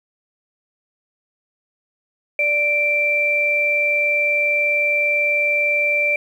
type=tone pair together; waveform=sine; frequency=587.2 / 2349 Hz; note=D5 / D7; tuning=0 / 0 cents; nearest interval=2 octaves; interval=2400 cents; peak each=-23 / -16 dBFS; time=2.39-6.16 s; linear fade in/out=2 ms; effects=8-bit